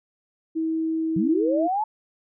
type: tone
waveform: sine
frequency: 321.8 Hz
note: E4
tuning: 42 cents flat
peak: -22 dBFS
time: 0.55-1.68 s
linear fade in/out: 20 ms
type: linear sweep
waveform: sine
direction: up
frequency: 156.6 to 884 Hz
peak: -21 dBFS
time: 1.16-1.84 s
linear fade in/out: 5 ms
effects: none